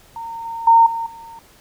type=tone with level steps; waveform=sine; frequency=917 Hz; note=A#5; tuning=29 cents flat; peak=-27 / -25 / -7 / -21 / -35 dBFS; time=0.16-1.39 s; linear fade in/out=2 ms; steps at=0.45 / 0.67 / 0.86 / 1.06 s; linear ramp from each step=5 ms; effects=pink hiss -50 dBFS RMS until 1.6 s